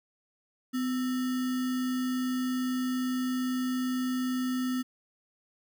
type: tone with sample-and-hold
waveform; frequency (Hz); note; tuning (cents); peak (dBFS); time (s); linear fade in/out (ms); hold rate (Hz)
sine; 253.8; B3; +47; -27; 0.73-4.83; 20; 1575
effects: none

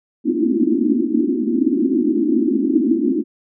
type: band-pass noise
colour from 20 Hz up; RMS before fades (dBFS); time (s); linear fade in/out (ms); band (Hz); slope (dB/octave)
white; -17; 0.24-3.24; 50; 220 to 350; 96
effects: none

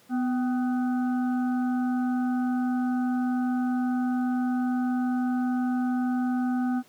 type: harmonic tone with a mistuned harmonic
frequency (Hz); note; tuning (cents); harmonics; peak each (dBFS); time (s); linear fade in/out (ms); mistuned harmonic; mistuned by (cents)
249.3; B3; +16; 1 / 3 / 5 / 6; -23 / -35 / -43 / -42; 0.09-6.83; 50; 3; +57
effects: pink hiss -58 dBFS RMS until 6.88 s + high-pass 150 Hz 12 dB/octave

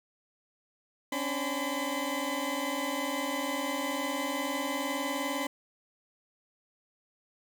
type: tone cluster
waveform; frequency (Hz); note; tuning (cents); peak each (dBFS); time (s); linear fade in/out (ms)
20% pulse; 268.8 / 288.6 / 1013; C4 / D4 / B5; +47 / -30 / +44; -30; 1.12-5.47; 5
effects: none

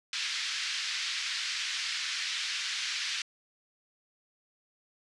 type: band-pass noise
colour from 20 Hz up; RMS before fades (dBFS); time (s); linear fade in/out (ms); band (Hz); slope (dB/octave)
white; -34; 0.13-3.22; 2; 1600 to 5200; 24
effects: resampled to 24000 Hz

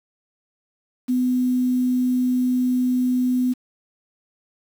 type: tone with quantisation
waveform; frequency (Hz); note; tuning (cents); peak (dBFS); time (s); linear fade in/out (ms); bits
sine; 251.2; B3; +30; -17; 1.08-3.54; 20; 7
effects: none

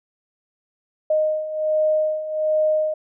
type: beating tone pair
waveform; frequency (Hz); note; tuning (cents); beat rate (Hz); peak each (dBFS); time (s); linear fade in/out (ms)
sine; 618 / 619.3; D#5 / D#5; -12 / -8; 1.3; -24 / -19; 1.1-2.94; 5
effects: none

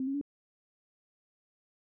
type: tone with pitch steps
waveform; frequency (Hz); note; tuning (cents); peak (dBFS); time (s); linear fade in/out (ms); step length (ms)
sine; 261.6 / 273.3 / 285.6; C4 / C#4 / D4; 0 / -24 / -48; -30; 0-0.213; 2; 71
effects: none

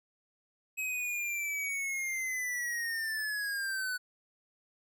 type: linear sweep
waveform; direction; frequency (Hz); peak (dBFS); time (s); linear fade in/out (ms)
square; down; 2554 to 1480; -33; 0.77-3.98; 20
effects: none

